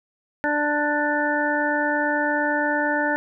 harmonic tone, 295.2 Hz, D4, 9 cents sharp, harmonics 1 / 2 / 3 / 5 / 6, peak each -26 / -26 / -26 / -26 / -26 dBFS, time 0.44-3.16 s, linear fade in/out 0 ms, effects none

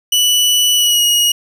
sawtooth tone with pitch glide, 2960 to 2889 Hz, F#7 to F#7, 0 to -42 cents, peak -7 dBFS, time 0.12-1.32 s, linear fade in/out 5 ms, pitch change -42 cents, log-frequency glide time 0.75-1.03 s, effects none

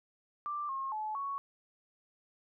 sine tone with pitch steps, 1179 / 1077 / 860 / 1112 Hz, D6 / C6 / A5 / C#6, +6 / +50 / -40 / +5 cents, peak -34 dBFS, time 0.46-1.38 s, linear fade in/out 0 ms, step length 230 ms, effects none

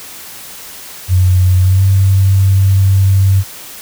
sine tone with pitch glide, 91.7 to 96.65 Hz, F#2 to G2, -15 to -24 cents, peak -6 dBFS, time 1.08-3.44 s, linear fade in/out 50 ms, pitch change +91 cents, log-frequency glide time 1.6-1.83 s, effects white hiss -31 dBFS RMS until 3.81 s

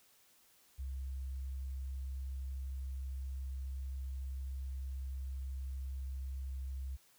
sine tone, 66.3 Hz, C2, 23 cents sharp, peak -38 dBFS, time 0.78-6.97 s, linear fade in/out 20 ms, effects white hiss -67 dBFS RMS until 7.18 s

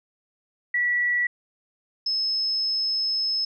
sine tone pair in turn, 1946 / 5195 Hz, B6 / E8, -26 / -26 cents, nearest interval octave + perfect fourth, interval 1700 cents, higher second, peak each -20 / -22 dBFS, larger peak first, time 0.74-1.27 / 2.06-3.45 s, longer second, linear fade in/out 5 ms, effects none

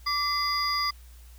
triangle tone cluster, 1160 / 2041 / 4864 Hz, D6 / C7 / D#8, -22 / -44 / -40 cents, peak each -26 / -31 / -27 dBFS, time 0.06-0.91 s, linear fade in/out 10 ms, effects added 60 Hz sine -46 dBFS peak until 1.38 s + white hiss -58 dBFS RMS until 1.38 s

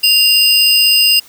square tone pair together, 2794 / 4978 Hz, F7 / D#8, 0 / 0 cents, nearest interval minor seventh, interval 1000 cents, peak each -11 dBFS, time 0.03-1.2 s, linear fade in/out 10 ms, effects white hiss -42 dBFS RMS until 1.28 s

